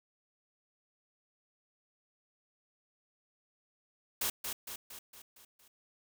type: noise with echo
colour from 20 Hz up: white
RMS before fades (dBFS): -33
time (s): 4.21-4.3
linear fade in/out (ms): 5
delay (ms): 230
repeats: 6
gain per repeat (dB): -5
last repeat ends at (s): 5.68
effects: none